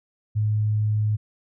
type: tone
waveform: sine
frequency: 106.6 Hz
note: G#2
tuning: 46 cents sharp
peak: -19 dBFS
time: 0.35-1.17 s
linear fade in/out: 20 ms
effects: none